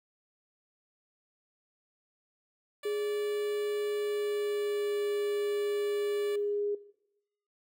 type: tone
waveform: 10% pulse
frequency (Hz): 581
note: D5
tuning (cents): -19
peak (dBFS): -34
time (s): 2.83-6.36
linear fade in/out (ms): 5
type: tone with pitch glide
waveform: sine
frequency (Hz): 415.3 to 410.8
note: G#4 to G#4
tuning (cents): 0 to -19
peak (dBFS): -29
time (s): 2.85-6.75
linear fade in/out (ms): 5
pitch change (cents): -19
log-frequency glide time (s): 3.97-5.01
effects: noise-tail reverb RT60 0.8 s tail -17 dB re dry